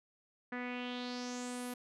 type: tone with low-pass filter sweep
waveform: sawtooth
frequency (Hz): 246.9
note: B3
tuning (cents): 0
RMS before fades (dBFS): -41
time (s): 0.52-1.74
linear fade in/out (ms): 5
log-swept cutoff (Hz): 1800 to 12000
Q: 4
effects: none